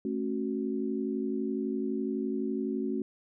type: chord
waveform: sine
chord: F# minor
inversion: first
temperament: equal with one note detuned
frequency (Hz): 220 / 271.9 / 370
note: A3 / C#4 / F#4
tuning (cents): 0 / -33 / 0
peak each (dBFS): -33 / -33 / -34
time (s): 0.05-3.02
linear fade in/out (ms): 2
effects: none